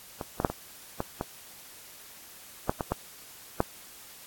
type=clicks; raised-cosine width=1 ms; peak=-19 / -13 / -7 / -17 / -14 / -15 / -9 / -14 / -11 / -8 dBFS; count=10; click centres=0.212 / 0.401 / 0.448 / 0.5 / 1.004 / 1.211 / 2.695 / 2.808 / 2.92 / 3.604 s; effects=white hiss -49 dBFS RMS until 4.26 s + AAC 64 kbps